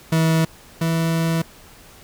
40% pulse tone pair in turn, 161.7 / 164.15 Hz, E3 / E3, -33 / -7 cents, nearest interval unison, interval 26 cents, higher second, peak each -14 / -17 dBFS, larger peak first, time 0.12-0.45 / 0.81-1.42 s, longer second, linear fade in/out 5 ms, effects pink hiss -46 dBFS RMS until 2.03 s

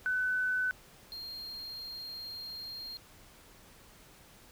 sine / triangle tone pair in turn, 1505 / 4213 Hz, F#6 / C8, +29 / +11 cents, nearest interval octave + tritone, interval 1782 cents, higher second, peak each -28 / -39 dBFS, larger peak first, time 0.06-0.71 / 1.12-2.97 s, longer second, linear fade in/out 0 ms, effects pink hiss -57 dBFS RMS until 4.51 s

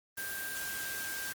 sine tone in noise, 1586 Hz, G6, 20 cents sharp, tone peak -39 dBFS, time 0.17-1.33 s, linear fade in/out 10 ms, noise white, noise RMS -40 dBFS, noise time 0.17-1.33 s, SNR -2 dB, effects Opus 24 kbps

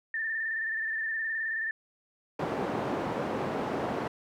sine tone with vibrato, 1789 Hz, A6, 28 cents sharp, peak -29 dBFS, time 0.14-1.71 s, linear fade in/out 2 ms, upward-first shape square, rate 19 Hz, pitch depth 33 cents each way
white band-pass noise, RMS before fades -32 dBFS, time 2.39-4.08 s, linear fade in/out 5 ms, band 140 to 690 Hz, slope 12 dB/octave
effects none

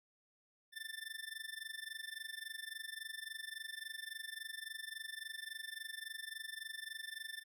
25% pulse tone with amplitude modulation, 1777 Hz, A6, 17 cents sharp, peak -37 dBFS, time 0.72-7.44 s, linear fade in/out 50 ms, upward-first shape sine, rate 23.6 Hz, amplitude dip 90%, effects none

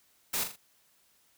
white noise with echo, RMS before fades -31 dBFS, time 0.33-0.44 s, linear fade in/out 10 ms, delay 41 ms, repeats 3, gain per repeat -7 dB, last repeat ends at 0.563 s, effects white hiss -67 dBFS RMS until 1.37 s

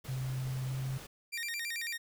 pink noise, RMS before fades -48 dBFS, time 0.04-1.07 s, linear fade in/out 10 ms
sine tone with pitch glide, 130.3 to 132.42 Hz, C3 to C3, -7 to +21 cents, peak -33 dBFS, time 0.08-0.98 s, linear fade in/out 10 ms, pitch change +28 cents, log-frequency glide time 0.65-0.81 s
sawtooth tone with vibrato, 2093 Hz, C7, in tune, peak -32 dBFS, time 1.32-1.98 s, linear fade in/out 20 ms, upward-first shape square, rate 9.1 Hz, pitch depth 210 cents each way
effects none

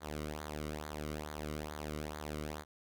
sawtooth tone with flanger, 75.7 Hz, D#2, 47 cents flat, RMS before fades -42 dBFS, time 0-2.65 s, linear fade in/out 50 ms, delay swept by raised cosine 0.36 to 1.2 ms, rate 2.3 Hz, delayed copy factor -0.75, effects none

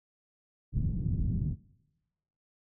white low-pass noise, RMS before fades -30 dBFS, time 0.72-1.56 s, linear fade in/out 50 ms, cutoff 170 Hz, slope 24 dB/octave, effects noise-tail reverb RT60 1.0 s tail -22 dB re dry

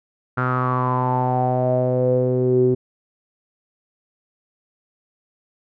sawtooth tone with low-pass filter sweep, 126.6 Hz, B2, 43 cents sharp, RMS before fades -19 dBFS, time 0.37-2.75 s, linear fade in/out 10 ms, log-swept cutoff 1400 to 350 Hz, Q 8, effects none

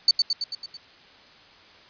sine tone with echo, 4525 Hz, C#8, 35 cents sharp, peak -12 dBFS, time 0.08-0.11 s, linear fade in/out 2 ms, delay 110 ms, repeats 6, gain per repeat -4 dB, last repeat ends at 0.77 s, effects white hiss -51 dBFS RMS until 1.89 s + resampled to 11025 Hz

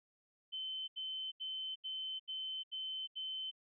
sine tone bursts, 3068 Hz, G7, 38 cents flat, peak -39 dBFS, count 7, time 0.52-3.514 s, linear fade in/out 20 ms, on 360 ms, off 79 ms, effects none

